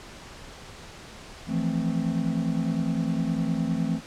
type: chord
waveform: triangle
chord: F major seventh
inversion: third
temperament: equal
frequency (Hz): 164.81 / 174.61 / 220 / 261.6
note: E3 / F3 / A3 / C4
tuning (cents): 0 / 0 / 0 / 0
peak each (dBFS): -26 / -29 / -27 / -28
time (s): 1.47-4.01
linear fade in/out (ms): 50
effects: pink hiss -44 dBFS RMS until 4.06 s + low-pass 7000 Hz 12 dB/octave